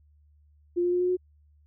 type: tone with pitch steps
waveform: sine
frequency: 350.2 / 353.7 / 357.1 / 360.7 / 364.2 Hz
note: F4 / F4 / F4 / F#4 / F#4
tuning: +5 / +22 / +39 / -44 / -27 cents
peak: -22 dBFS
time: 0.76-1.17 s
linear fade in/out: 20 ms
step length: 82 ms
effects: added 74 Hz sine -57 dBFS peak until 1.66 s